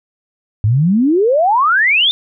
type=exponential sweep; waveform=sine; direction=up; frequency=99.3 to 3652 Hz; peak=-9 dBFS; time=0.64-2.11 s; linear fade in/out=0 ms; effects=none